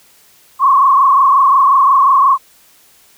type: tone with frequency modulation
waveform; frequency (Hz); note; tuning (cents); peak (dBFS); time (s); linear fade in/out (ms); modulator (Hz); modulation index
sine; 1089; C#6; -31; -6; 0.59-2.38; 50; 25.6; 2.1
effects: white hiss -48 dBFS RMS until 3.17 s